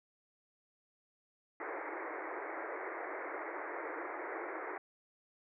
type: band-pass noise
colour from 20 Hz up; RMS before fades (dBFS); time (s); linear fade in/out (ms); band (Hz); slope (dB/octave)
pink; -42; 1.6-4.78; 2; 310 to 2200; 96
effects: none